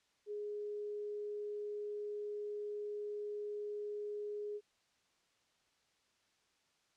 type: tone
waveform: sine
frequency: 415.9 Hz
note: G#4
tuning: 2 cents sharp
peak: -39 dBFS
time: 0.26-4.61 s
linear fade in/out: 50 ms
effects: white hiss -75 dBFS RMS until 6.96 s + low-pass 6000 Hz 12 dB/octave